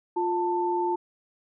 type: tone pair together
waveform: sine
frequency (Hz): 352.2 / 887.5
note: F4 / A5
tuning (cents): +15 / +15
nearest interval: octave + major third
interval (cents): 1600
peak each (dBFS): -26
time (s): 0.16-0.96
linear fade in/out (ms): 10
effects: none